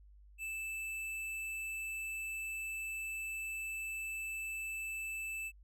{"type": "tone with tanh clipping", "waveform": "triangle", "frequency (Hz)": 2637, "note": "E7", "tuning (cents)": 0, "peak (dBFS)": -40, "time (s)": [0.38, 5.52], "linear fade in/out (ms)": 50, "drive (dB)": 18, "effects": ["added 50 Hz sine -56 dBFS peak until 5.63 s"]}